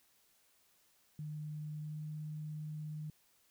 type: tone with pitch glide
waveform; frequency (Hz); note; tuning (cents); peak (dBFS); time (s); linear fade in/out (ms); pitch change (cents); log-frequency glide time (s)
sine; 151.6 to 152.83; D#3 to D#3; -45 to -31; -40; 1.19-3.1; 2; +14; 1.79-1.96
effects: white hiss -71 dBFS RMS until 3.5 s